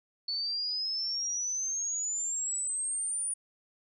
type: exponential sweep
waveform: sine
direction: up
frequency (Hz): 4435 to 9550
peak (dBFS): -30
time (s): 0.28-3.34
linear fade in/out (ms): 5
effects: none